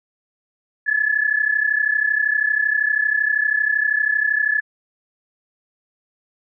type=tone pair together; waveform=sine; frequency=1700 / 1732.7 Hz; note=G#6 / A6; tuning=+40 / -27 cents; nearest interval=unison; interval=33 cents; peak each=-19 dBFS; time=0.86-4.61 s; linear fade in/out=20 ms; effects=none